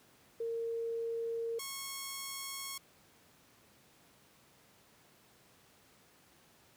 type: tone pair in turn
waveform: sine / 5% pulse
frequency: 460 / 1094.1 Hz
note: A#4 / C#6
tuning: -23 / -23 cents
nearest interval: octave + minor third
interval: 1500 cents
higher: second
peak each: -34 / -28 dBFS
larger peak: second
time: 0.4-1.59 / 1.59-2.78 s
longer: neither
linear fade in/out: 5 ms
effects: pink hiss -64 dBFS RMS until 6.76 s + high-pass 100 Hz 12 dB/octave